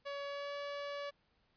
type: tone with pitch glide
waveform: sawtooth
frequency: 565 to 571.2 Hz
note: C#5 to D5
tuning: +33 to -48 cents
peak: -36 dBFS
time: 0.05-1.11 s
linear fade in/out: 20 ms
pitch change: +19 cents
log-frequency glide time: 0.25-0.55 s
effects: pink hiss -75 dBFS RMS until 1.56 s + resampled to 11025 Hz